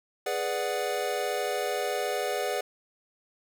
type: chord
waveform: square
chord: G# half-diminished seventh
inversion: none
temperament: equal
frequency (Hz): 415.3 / 493.9 / 587.3 / 740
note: G#4 / B4 / D5 / F#5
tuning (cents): 0 / 0 / 0 / 0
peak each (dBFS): -34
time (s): 0.26-2.61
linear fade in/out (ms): 5
effects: none